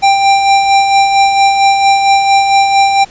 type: tone with tremolo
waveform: square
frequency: 789 Hz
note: G5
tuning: 11 cents sharp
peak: -5 dBFS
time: 0.02-3.05 s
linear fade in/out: 20 ms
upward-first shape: sine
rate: 4.4 Hz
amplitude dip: 45%
effects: pink hiss -38 dBFS RMS until 3.1 s + resampled to 16000 Hz